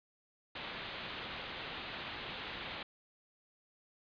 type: low-pass noise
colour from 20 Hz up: white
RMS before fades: -44 dBFS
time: 0.55-2.83 s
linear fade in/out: 5 ms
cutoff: 3900 Hz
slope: 48 dB/octave
effects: resampled to 11025 Hz